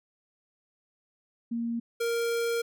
sine / square tone pair in turn, 233.1 / 466.2 Hz, A#3 / A#4, 0 / 0 cents, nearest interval octave, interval 1200 cents, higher second, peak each -28 / -27 dBFS, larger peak second, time 1.51-1.8 / 2-2.62 s, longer second, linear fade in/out 10 ms, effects none

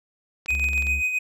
click train, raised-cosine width 0.2 ms, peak -21 dBFS, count 10, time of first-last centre 0.46-0.869 s, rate 22 Hz
triangle tone with tremolo, 2505 Hz, D#7, 11 cents sharp, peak -18 dBFS, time 0.48-1.19 s, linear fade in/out 10 ms, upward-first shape sine, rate 7.5 Hz, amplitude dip 50%
triangle tone, 69.3 Hz, C#2, in tune, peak -24 dBFS, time 0.49-1.03 s, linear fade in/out 50 ms
effects none

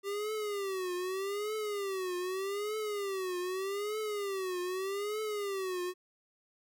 square tone with vibrato, 393.4 Hz, G4, 6 cents sharp, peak -34 dBFS, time 0.03-5.94 s, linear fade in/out 50 ms, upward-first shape triangle, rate 0.82 Hz, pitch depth 180 cents each way, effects none

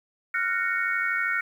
sine chord, Gb major seventh, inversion third, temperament just, 1387.5 / 1480 / 1850 / 2220 Hz, F6 / Gb6 / Bb6 / Db7, -12 / 0 / -14 / +2 cents, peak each -29 dBFS, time 0.34-1.41 s, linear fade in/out 5 ms, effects 9-bit

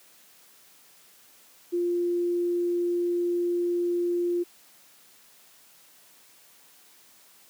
sine tone, 349.2 Hz, F4, in tune, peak -23 dBFS, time 1.72-4.44 s, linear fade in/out 20 ms, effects white hiss -56 dBFS RMS until 7.49 s + high-pass 150 Hz 12 dB/octave

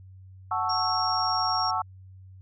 sine chord, F# minor seventh, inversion none, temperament equal, 740 / 880 / 1108.7 / 1318.5 Hz, F#5 / A5 / C#6 / E6, 0 / 0 / 0 / 0 cents, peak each -30 dBFS, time 0.51-1.82 s, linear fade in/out 5 ms
sine tone, 5550 Hz, F8, 12 cents flat, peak -28 dBFS, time 0.69-1.71 s, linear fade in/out 10 ms
effects added 94 Hz sine -45 dBFS peak until 2.41 s

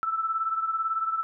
sine beating tone pair, 1318.5 / 1336.5 Hz, E6 / E6, 0 / +23 cents, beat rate 18 Hz, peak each -26 / -32 dBFS, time 0.03-1.23 s, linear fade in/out 0 ms, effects none

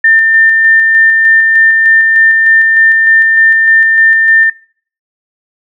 sine tone with tremolo, 1800 Hz, A6, 39 cents sharp, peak -3 dBFS, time 0.04-4.5 s, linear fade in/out 5 ms, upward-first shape square, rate 3.3 Hz, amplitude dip 25%, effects noise-tail reverb RT60 0.5 s tail -23 dB re dry

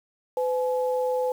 sine tone pair together, 505.4 / 850 Hz, B4 / G#5, +40 / +40 cents, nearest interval major sixth, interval 900 cents, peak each -23 / -30 dBFS, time 0.37-1.32 s, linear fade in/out 2 ms, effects 8-bit

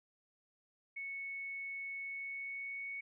sine tone with pitch glide, 2210 to 2223 Hz, C#7 to C#7, -6 to +4 cents, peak -40 dBFS, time 0.96-3.01 s, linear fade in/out 10 ms, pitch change +10 cents, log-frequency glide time 2.02-2.87 s, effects none

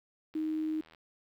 click train, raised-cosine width 0.3 ms, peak -40 dBFS, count 50, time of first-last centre 0.34-0.948 s, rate 80.6 Hz
sine tone, 312.3 Hz, D#4, 7 cents sharp, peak -30 dBFS, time 0.35-0.81 s, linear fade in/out 5 ms
effects 11-bit

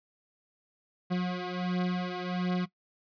40% pulse beating tone pair, 179.7 / 181.1 Hz, F3 / F#3, +50 / -37 cents, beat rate 1.4 Hz, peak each -30 / -32 dBFS, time 1.1-2.66 s, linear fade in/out 20 ms, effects noise-tail reverb RT60 0.1 s tail -18 dB re dry + resampled to 11025 Hz

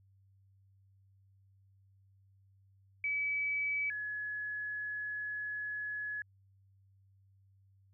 sine tone pair in turn, 2290 / 1694.6 Hz, D7 / G#6, -44 / +34 cents, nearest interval perfect fourth, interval 522 cents, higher first, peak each -31 / -36 dBFS, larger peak first, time 3.04-3.9 / 3.9-6.22 s, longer second, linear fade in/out 2 ms, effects added 97 Hz sine -63 dBFS peak until 7.93 s

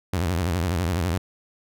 sawtooth tone with vibrato, 87.31 Hz, F2, in tune, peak -18 dBFS, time 0.13-1.18 s, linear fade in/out 5 ms, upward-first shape sine, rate 12 Hz, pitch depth 170 cents each way, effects none

